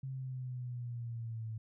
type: exponential sweep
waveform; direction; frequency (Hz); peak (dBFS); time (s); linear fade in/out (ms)
sine; down; 134.1 to 110; -38; 0.03-1.58; 5
effects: none